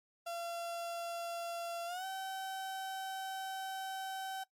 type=tone with pitch glide; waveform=35% pulse; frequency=683 to 766.6 Hz; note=F5 to G5; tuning=-39 to -39 cents; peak=-37 dBFS; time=0.26-4.44 s; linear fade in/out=10 ms; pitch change=+200 cents; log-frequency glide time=1.86-2.05 s; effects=noise-tail reverb RT60 0.1 s tail -20 dB re dry + MP3 64 kbps